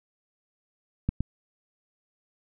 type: clicks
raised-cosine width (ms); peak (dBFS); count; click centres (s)
5; -12 / -14; 2; 1.09 / 1.206
effects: none